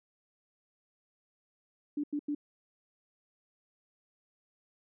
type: tone bursts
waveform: sine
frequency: 292.5 Hz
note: D4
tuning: 7 cents flat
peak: -30 dBFS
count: 3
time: 1.97-2.349 s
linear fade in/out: 5 ms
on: 67 ms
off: 89 ms
effects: none